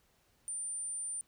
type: tone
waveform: sine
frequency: 9160 Hz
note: D9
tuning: 44 cents flat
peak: -36 dBFS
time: 0.48-1.21 s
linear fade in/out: 0 ms
effects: pink hiss -71 dBFS RMS until 1.27 s